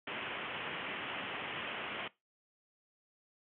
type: low-pass noise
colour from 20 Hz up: white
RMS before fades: -41 dBFS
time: 0.07-2.08 s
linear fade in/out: 5 ms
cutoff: 3200 Hz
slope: 96 dB/octave
effects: noise-tail reverb RT60 0.2 s tail -19 dB re dry + high-pass 150 Hz 12 dB/octave